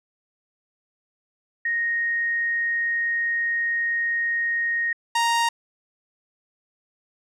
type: tone pair in turn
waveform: sine / sawtooth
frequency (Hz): 1864.7 / 932.4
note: A#6 / A#5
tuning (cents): 0 / 0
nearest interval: octave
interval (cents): 1200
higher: first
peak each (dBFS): -21 / -15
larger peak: second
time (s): 1.65-4.93 / 5.15-5.49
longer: first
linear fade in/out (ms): 5
effects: low-pass 9000 Hz 12 dB/octave